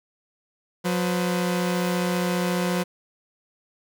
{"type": "tone pair together", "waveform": "sawtooth", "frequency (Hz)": [179.9, 505], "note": ["F#3", "B4"], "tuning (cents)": [-48, 39], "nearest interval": "octave + tritone", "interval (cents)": 1787, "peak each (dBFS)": [-19, -25], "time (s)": [0.84, 2.84], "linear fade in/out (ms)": 20, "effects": []}